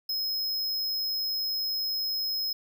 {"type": "tone", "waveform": "square", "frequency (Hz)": 5130, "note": "E8", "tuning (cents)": -48, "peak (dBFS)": -28, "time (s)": [0.09, 2.53], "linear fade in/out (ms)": 5, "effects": []}